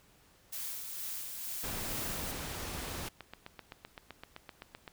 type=noise with tremolo; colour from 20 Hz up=blue; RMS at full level=-39 dBFS; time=0.52-2.32 s; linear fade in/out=10 ms; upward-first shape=sine; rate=2.2 Hz; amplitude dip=35%
type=noise; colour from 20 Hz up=pink; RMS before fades=-40 dBFS; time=1.63-3.09 s; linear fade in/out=10 ms
type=click train; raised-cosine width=0.3 ms; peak=-28 dBFS; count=16; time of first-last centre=2.95-4.878 s; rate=7.78 Hz
effects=pink hiss -64 dBFS RMS until 4.92 s